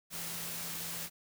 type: tone in noise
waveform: sine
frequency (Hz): 169.2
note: E3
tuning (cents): +45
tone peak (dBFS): -50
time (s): 0.1-1.1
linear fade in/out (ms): 50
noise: white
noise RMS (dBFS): -40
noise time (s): 0.1-1.1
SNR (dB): -13
effects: none